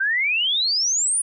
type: exponential sweep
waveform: sine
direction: up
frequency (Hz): 1528 to 9980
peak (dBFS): -18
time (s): 0-1.22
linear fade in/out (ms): 10
effects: none